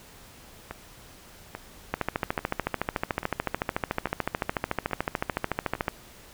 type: two click trains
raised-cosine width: 0.5 ms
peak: -10 / -19 dBFS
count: 55 / 7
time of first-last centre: 1.94-5.882 / 0.71-5.752 s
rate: 13.7 / 1.19 Hz
effects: pink hiss -50 dBFS RMS until 6.33 s